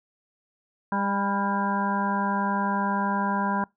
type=harmonic tone with a mistuned harmonic; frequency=200.2 Hz; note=G3; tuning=37 cents sharp; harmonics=1 / 2 / 3 / 4 / 5 / 7 / 8; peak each=-27 / -39 / -36 / -32 / -27 / -36 / -35 dBFS; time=0.92-3.64 s; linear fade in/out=2 ms; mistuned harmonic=5; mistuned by=-22 cents; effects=noise-tail reverb RT60 0.2 s tail -25 dB re dry